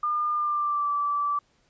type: tone with pitch glide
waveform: sine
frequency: 1207 to 1160.5 Hz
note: D6 to D6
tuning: +47 to -21 cents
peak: -23 dBFS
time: 0.03-1.39 s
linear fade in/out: 5 ms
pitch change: -68 cents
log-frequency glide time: 0.33-0.9 s
effects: pink hiss -66 dBFS RMS until 1.69 s + resampled to 16000 Hz